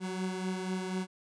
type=beating tone pair; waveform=30% pulse; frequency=185.4 / 189.5 Hz; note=F#3 / F#3; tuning=+4 / +42 cents; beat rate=4.1 Hz; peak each=-31 / -37 dBFS; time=0-1.07 s; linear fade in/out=50 ms; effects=resampled to 22050 Hz